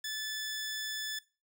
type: tone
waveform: 15% pulse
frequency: 1739 Hz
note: A6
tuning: 21 cents flat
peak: -29 dBFS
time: 0.04-1.19 s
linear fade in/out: 5 ms
effects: noise-tail reverb RT60 0.3 s tail -18 dB re dry